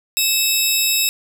15% pulse tone pair together, 2626 / 3788 Hz, E7 / A#7, -7 / +27 cents, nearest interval tritone, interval 634 cents, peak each -11 dBFS, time 0.17-1.09 s, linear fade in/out 0 ms, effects none

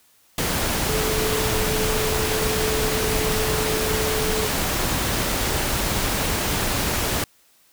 sine tone in noise, 434.2 Hz, A4, 23 cents flat, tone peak -25 dBFS, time 0.89-4.47 s, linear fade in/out 2 ms, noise pink, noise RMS -23 dBFS, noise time 0.38-7.24 s, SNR -5 dB, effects white hiss -58 dBFS RMS until 7.72 s

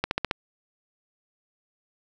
accelerating click train, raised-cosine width 0.3 ms, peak -8 dBFS, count 5, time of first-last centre 0.04-0.311 s, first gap 71 ms, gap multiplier 0.97, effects none

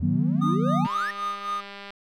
triangle exponential sweep, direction up, 77.78 to 1887 Hz, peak -26 dBFS, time 0-1.11 s, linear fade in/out 5 ms
sine chord, B major, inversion first, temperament equal with one note detuned, 155.56 / 185 / 242.4 Hz, D#3 / F#3 / B3, 0 / 0 / -32 cents, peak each -25 dBFS, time 0.02-0.87 s, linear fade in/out 10 ms
triangle tone with tremolo, 1227 Hz, D#6, 25 cents flat, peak -23 dBFS, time 0.41-1.61 s, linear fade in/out 10 ms, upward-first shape sine, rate 3.8 Hz, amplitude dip 75%
click train, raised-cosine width 0.3 ms, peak -24 dBFS, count 212, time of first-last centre 0.85-1.905 s, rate 200 Hz
effects none

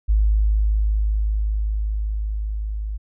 sine tone with level ramp, 52.6 Hz, G#1, 23 cents sharp, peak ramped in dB -13 to -24 dBFS, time 0.08-2.98 s, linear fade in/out 20 ms, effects none

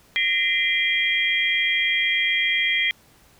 sine tone cluster, 1867 / 2048 / 2381 / 3233 Hz, A#6 / C7 / D7 / G#7, +2 / -38 / +23 / -47 cents, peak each -28 / -22 / -25 / -24 dBFS, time 0.16-2.91 s, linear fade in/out 0 ms, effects pink hiss -55 dBFS RMS until 3.39 s

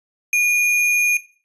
sine tone with sample-and-hold, 2437 Hz, D#7, 37 cents flat, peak -13 dBFS, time 0.33-1.17 s, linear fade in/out 2 ms, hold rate 8820 Hz, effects noise-tail reverb RT60 0.4 s tail -17 dB re dry + resampled to 24000 Hz

